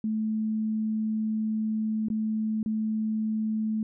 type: tone with dropouts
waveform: sine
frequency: 217.7 Hz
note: A3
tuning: 18 cents flat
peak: -25 dBFS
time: 0.04-3.83 s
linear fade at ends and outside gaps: 2 ms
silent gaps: 2.085-2.101 / 2.63-2.66 s
effects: none